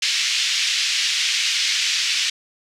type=band-pass noise; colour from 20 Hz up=pink; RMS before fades=-21 dBFS; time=0.02-2.3 s; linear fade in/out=5 ms; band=2300 to 6100 Hz; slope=24 dB/octave; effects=none

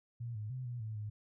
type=tone with pitch steps; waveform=sine; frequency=118.2 / 106.3 / 128.3 / 121.3 / 109.4 / 105.7 Hz; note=A#2 / G#2 / C3 / B2 / A2 / G#2; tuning=+24 / +41 / -34 / -31 / -9 / +31 cents; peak=-38 dBFS; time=0.2-1.1 s; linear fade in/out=10 ms; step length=150 ms; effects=none

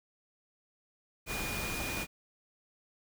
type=tone in noise; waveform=sine; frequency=2439 Hz; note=D#7; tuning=35 cents flat; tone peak=-39 dBFS; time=1.26-2.07 s; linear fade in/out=50 ms; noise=pink; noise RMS=-37 dBFS; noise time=1.26-2.07 s; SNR=-5 dB; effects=none

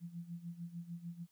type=tone with tremolo; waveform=sine; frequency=170.9 Hz; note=F3; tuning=37 cents flat; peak=-40 dBFS; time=0-1.27 s; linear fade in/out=50 ms; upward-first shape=sine; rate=6.7 Hz; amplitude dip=80%; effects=white hiss -75 dBFS RMS until 1.31 s

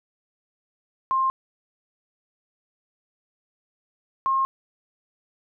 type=tone pair in turn; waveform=sine; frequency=1058 / 1070.3 Hz; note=C6 / C6; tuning=+19 / +39 cents; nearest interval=unison; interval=20 cents; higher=second; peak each=-19 / -19 dBFS; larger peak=neither; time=1.11-1.3 / 4.26-4.45 s; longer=neither; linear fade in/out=0 ms; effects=none

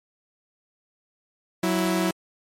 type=tone pair together; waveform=sawtooth; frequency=185.2 / 329.6 Hz; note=F#3 / E4; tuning=+2 / 0 cents; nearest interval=minor seventh; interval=998 cents; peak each=-20 / -20 dBFS; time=1.63-2.11 s; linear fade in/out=5 ms; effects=MP3 64 kbps

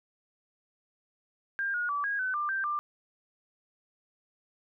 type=tone with pitch steps; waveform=sine; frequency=1599 / 1442 / 1153 / 1639 / 1515 / 1190 / 1569 / 1189 Hz; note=G6 / F#6 / D6 / G#6 / F#6 / D6 / G6 / D6; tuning=+34 / -45 / -32 / -23 / +40 / +22 / +1 / +21 cents; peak=-28 dBFS; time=1.59-2.79 s; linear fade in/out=0 ms; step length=150 ms; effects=none

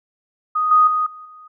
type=tone with level steps; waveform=sine; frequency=1244.5 Hz; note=D#6; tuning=in tune; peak=-16 / -9 / -16 / -35 / -39 dBFS; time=0.55-1.48 s; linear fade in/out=10 ms; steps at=0.71 / 0.87 / 1.06 / 1.25 s; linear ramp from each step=5 ms; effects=none

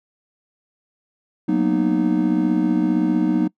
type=chord; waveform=triangle; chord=B major seventh; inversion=second; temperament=just; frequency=185.21 / 231.5 / 246.9 / 308.7 Hz; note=F#3 / A#3 / B3 / D#4; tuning=+2 / -12 / 0 / -14 cents; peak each=-20 / -22 / -21 / -17 dBFS; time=1.48-3.48 s; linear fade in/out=10 ms; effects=noise-tail reverb RT60 0.1 s tail -24 dB re dry

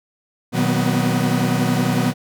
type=tone cluster; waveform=45% pulse; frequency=122.4 / 157.4 / 186.4 / 242.1 / 253 Hz; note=B2 / D#3 / F#3 / B3 / B3; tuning=-15 / +20 / +13 / -34 / +42 cents; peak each=-23 dBFS; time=0.52-2.14 s; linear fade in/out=50 ms; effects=none

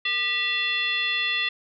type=tone with frequency modulation; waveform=sine; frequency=2700 Hz; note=E7; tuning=41 cents sharp; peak=-22 dBFS; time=0.05-1.49 s; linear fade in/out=5 ms; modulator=747 Hz; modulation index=1.3; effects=none

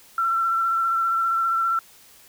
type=tone with vibrato; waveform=sine; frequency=1349 Hz; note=E6; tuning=40 cents sharp; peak=-19 dBFS; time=0.18-1.79 s; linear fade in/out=2 ms; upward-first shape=square; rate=15 Hz; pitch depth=17 cents each way; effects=white hiss -51 dBFS RMS until 2.28 s

